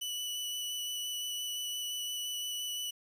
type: tone with vibrato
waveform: sawtooth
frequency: 2964 Hz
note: F#7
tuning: 2 cents sharp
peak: -32 dBFS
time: 0.01-2.91 s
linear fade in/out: 10 ms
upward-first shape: square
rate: 5.8 Hz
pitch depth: 8 cents each way
effects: 10-bit